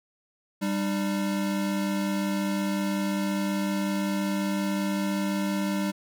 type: tone pair together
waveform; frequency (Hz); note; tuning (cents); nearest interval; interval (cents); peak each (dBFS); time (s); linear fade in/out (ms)
square; 197.1 / 302.6; G3 / D#4; +10 / -48; perfect fifth; 742; -27 / -32; 0.61-5.92; 20
effects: none